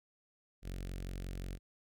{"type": "tone with notch filter", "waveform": "sawtooth", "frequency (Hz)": 45.64, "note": "F#1", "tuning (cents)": -23, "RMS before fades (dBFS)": -42, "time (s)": [0.62, 1.59], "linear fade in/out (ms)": 50, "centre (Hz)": 960, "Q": 0.87, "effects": []}